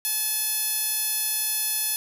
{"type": "tone with band-pass filter", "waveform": "10% pulse", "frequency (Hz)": 862, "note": "A5", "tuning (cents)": -36, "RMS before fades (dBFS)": -26, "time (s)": [0.05, 1.96], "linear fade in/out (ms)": 0, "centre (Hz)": 11000, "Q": 2.7, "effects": ["8-bit"]}